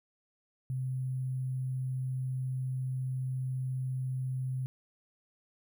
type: tone with sample-and-hold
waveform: sine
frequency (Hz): 129.6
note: C3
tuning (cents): -16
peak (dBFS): -31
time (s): 0.7-4.66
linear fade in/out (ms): 0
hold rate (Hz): 11025
effects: none